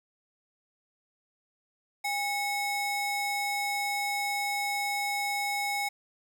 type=ring-modulated tone; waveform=square; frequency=1500 Hz; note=F#6; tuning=23 cents sharp; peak=-26 dBFS; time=2.04-5.89 s; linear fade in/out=10 ms; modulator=691 Hz; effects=11-bit